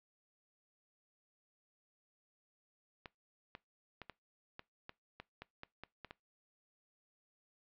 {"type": "clicks", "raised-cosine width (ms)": 0.3, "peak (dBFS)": -30, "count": 12, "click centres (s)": [3.058, 3.551, 4.017, 4.097, 4.594, 4.894, 5.2, 5.42, 5.634, 5.836, 6.047, 6.109], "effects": ["noise-tail reverb RT60 0.2 s tail -22 dB re dry", "low-pass 4000 Hz 12 dB/octave"]}